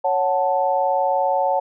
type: chord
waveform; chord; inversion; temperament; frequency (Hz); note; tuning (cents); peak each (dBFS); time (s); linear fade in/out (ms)
sine; F# minor; second; equal; 554.4 / 740 / 880; C#5 / F#5 / A5; 0 / 0 / 0; -21; 0.04-1.6; 10
effects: none